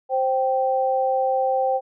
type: tone pair together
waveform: sine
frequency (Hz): 525 / 780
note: C5 / G5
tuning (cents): +6 / -9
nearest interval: perfect fifth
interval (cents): 685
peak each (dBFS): -21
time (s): 0.09-1.81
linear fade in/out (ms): 50
effects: none